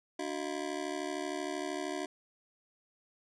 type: ring-modulated tone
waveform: 25% pulse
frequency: 331.9 Hz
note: E4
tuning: 12 cents sharp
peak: -28 dBFS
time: 0.19-2.06 s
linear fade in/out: 5 ms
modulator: 36.5 Hz
effects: resampled to 22050 Hz